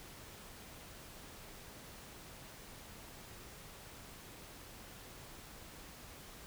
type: silence
effects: pink hiss -53 dBFS RMS until 6.46 s